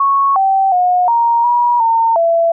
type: tone with pitch steps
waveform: sine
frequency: 1105 / 774 / 722 / 935 / 962 / 911 / 670 Hz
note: C#6 / G5 / F#5 / A#5 / B5 / A#5 / E5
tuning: -6 / -22 / -43 / +5 / -46 / -40 / +28 cents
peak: -9 dBFS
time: 0-2.52 s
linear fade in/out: 5 ms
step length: 360 ms
effects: none